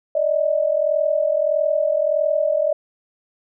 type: tone pair together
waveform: sine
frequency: 585 / 626.6 Hz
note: D5 / D#5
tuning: -7 / +12 cents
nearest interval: minor second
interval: 119 cents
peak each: -19 dBFS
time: 0.15-2.73 s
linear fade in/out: 5 ms
effects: none